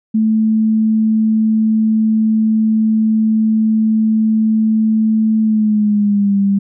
sine tone with pitch glide, 219.1 to 198.61 Hz, A3 to G3, -7 to +23 cents, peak -10 dBFS, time 0.14-6.59 s, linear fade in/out 10 ms, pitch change -170 cents, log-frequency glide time 5.42-6.38 s, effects none

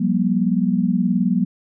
sine tone cluster, 179.7 / 198.6 / 239.1 Hz, F3 / G3 / A#3, +50 / +23 / +44 cents, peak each -20 dBFS, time 0-1.45 s, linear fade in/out 10 ms, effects none

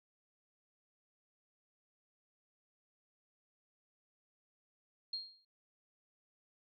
sine tone with exponential decay, 4233 Hz, C8, 19 cents sharp, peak -34 dBFS, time 5.13-5.45 s, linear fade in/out 5 ms, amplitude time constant 69 ms, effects MP3 64 kbps

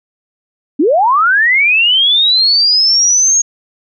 sine linear sweep, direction up, 254.3 to 6620 Hz, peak -7 dBFS, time 0.79-3.42 s, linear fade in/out 10 ms, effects none

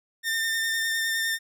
sawtooth tone with vibrato, 1809 Hz, A6, 48 cents sharp, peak -21 dBFS, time 0.23-1.39 s, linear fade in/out 50 ms, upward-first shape sine, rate 9.8 Hz, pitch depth 17 cents each way, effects none

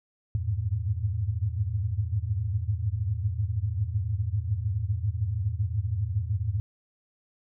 sine tone cluster, 83.6 / 99.4 / 104.9 / 112.1 Hz, E2 / G2 / G#2 / A2, +25 / +25 / +18 / +33 cents, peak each -31 dBFS, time 0.35-6.6 s, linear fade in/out 0 ms, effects none

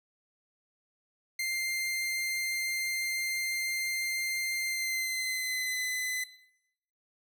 sawtooth tone with pitch glide, 2098 to 2018 Hz, C7 to B6, +4 to +37 cents, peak -27 dBFS, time 1.39-6.24 s, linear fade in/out 5 ms, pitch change -67 cents, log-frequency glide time 4.63-5.8 s, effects noise-tail reverb RT60 0.8 s tail -18 dB re dry

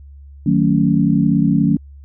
sine chord, D# half-diminished seventh, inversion none, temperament just, 155.56 / 186.68 / 224 / 280 Hz, D#3 / F#3 / A3 / C#4, 0 / +16 / +31 / +18 cents, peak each -17 dBFS, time 0.46-1.77 s, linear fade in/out 5 ms, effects added 70 Hz sine -36 dBFS peak until 2.04 s

